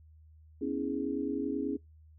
sine chord, C# minor seventh, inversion third, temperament equal with one note detuned, 246.9 / 277.2 / 325.3 / 415.3 Hz, B3 / C#4 / E4 / G#4, 0 / 0 / -23 / 0 cents, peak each -39 / -33 / -37 / -37 dBFS, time 0.61-1.77 s, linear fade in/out 10 ms, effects noise-tail reverb RT60 0.2 s tail -24 dB re dry + added 78 Hz sine -54 dBFS peak until 2.18 s

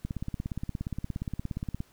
click train, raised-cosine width 5 ms, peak -20 dBFS, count 31, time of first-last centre 0.05-1.804 s, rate 17.1 Hz, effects pink hiss -62 dBFS RMS until 1.92 s

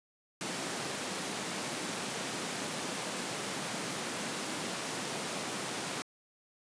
pink high-pass noise, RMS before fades -37 dBFS, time 0.41-6.02 s, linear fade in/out 0 ms, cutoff 160 Hz, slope 24 dB/octave, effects resampled to 22050 Hz

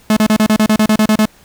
45% pulse tone bursts, 215.5 Hz, A3, 36 cents flat, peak -8 dBFS, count 12, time 0.1-1.255 s, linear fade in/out 2 ms, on 66 ms, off 33 ms, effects pink hiss -47 dBFS RMS until 1.44 s

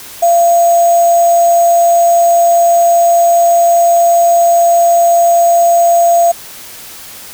sine tone with sample-and-hold, 685 Hz, F5, 34 cents flat, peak -5 dBFS, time 0.22-6.32 s, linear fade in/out 10 ms, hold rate 7350 Hz, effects white hiss -31 dBFS RMS until 7.33 s

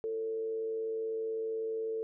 sine tone with frequency modulation, 446 Hz, A4, 23 cents sharp, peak -32 dBFS, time 0.04-2.03 s, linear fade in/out 0 ms, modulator 105 Hz, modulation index 0.26, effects none

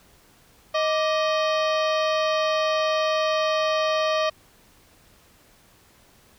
harmonic tone with a mistuned harmonic, 626 Hz, D#5, 10 cents sharp, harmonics 1 / 2 / 3 / 4 / 5 / 6 / 7 / 8 / 9, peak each -22 / -26 / -33 / -33 / -33 / -38 / -38 / -41 / -41 dBFS, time 0.74-4.3 s, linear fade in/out 10 ms, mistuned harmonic 2, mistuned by -110 cents, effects pink hiss -56 dBFS RMS until 6.38 s

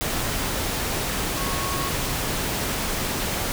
sine tone in noise, 1100 Hz, C#6, 14 cents flat, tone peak -31 dBFS, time 1.37-1.89 s, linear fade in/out 0 ms, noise pink, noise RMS -26 dBFS, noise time 0.01-3.52 s, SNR -8 dB, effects none

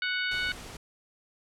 harmonic tone, 740 Hz, F#5, in tune, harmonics 2 / 3 / 4 / 5 / 6, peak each -30 / -34 / -36 / -38 / -40 dBFS, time 0.02-0.52 s, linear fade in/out 2 ms
pink noise, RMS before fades -43 dBFS, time 0.31-0.77 s, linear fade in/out 5 ms
effects low-pass 10000 Hz 12 dB/octave

